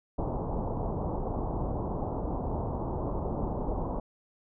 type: low-pass noise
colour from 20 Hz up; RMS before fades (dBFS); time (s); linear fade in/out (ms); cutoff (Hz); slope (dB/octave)
pink; -32; 0.18-4; 5; 1000; 48
effects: none